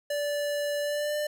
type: tone with pitch glide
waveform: square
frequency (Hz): 582 to 595.9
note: D5 to D5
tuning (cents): -16 to +25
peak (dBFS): -28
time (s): 0.1-1.27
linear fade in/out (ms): 5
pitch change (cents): +41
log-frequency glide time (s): 0.81-1.16
effects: none